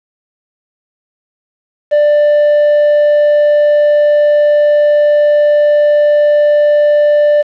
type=tone with quantisation; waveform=triangle; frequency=591 Hz; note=D5; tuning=11 cents sharp; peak=-4 dBFS; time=1.91-7.43 s; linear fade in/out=20 ms; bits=5; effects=low-pass 3000 Hz 12 dB/octave